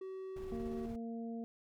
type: tone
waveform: triangle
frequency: 379.5 Hz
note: F#4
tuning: 44 cents sharp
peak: -40 dBFS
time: 0.01-0.86 s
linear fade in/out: 5 ms
type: noise with tremolo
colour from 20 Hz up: brown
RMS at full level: -48 dBFS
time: 0.36-0.96 s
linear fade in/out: 5 ms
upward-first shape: square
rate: 17 Hz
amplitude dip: 25%
type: harmonic tone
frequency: 230 Hz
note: A#3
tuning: 23 cents flat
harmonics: 1 / 2 / 3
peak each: -40 / -48 / -52 dBFS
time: 0.52-1.44 s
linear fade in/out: 0 ms
effects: none